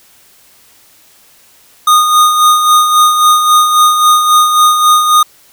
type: tone with tremolo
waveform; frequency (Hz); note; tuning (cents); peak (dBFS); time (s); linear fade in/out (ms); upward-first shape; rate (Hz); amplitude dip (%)
square; 1231; D#6; -19; -4; 1.87-5.23; 5; sine; 3.7; 50
effects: white hiss -45 dBFS RMS until 5.52 s